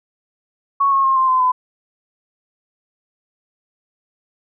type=tone with pitch steps; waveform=sine; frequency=1108.7 / 1088.4 / 1068.5 / 1048.9 / 1029.7 / 1010.8 Hz; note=C#6 / C#6 / C6 / C6 / C6 / B5; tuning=0 / -32 / +36 / +4 / -28 / +40 cents; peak=-12 dBFS; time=0.8-1.52 s; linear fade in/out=10 ms; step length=120 ms; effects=none